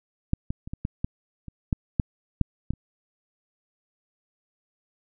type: clicks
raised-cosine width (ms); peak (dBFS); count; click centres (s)
5; -9 / -16 / -25 / -20 / -15 / -13 / -26 / -10 / -8 / -7 / -12 / -30; 12; 0.334 / 0.505 / 0.675 / 0.735 / 0.851 / 1.045 / 1.483 / 1.728 / 1.998 / 2.413 / 2.706 / 2.736
effects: none